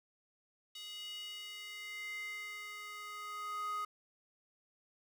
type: tone with high-pass filter sweep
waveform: square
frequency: 416.8 Hz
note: G#4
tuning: 6 cents sharp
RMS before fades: -44 dBFS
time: 0.75-3.85 s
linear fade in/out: 5 ms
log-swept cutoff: 3300 to 1200 Hz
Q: 5.8
effects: none